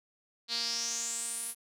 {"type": "tone with band-pass filter sweep", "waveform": "sawtooth", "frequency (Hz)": 233.1, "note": "A#3", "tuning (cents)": 0, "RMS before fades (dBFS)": -35, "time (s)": [0.48, 1.55], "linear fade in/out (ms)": 50, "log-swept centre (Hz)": [4200, 11000], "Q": 6.2, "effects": []}